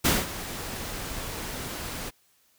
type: noise with ADSR envelope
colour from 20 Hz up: pink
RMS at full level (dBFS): -20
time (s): 0.04-2.11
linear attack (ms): 15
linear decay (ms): 200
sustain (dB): -15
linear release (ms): 27
effects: white hiss -65 dBFS RMS until 2.58 s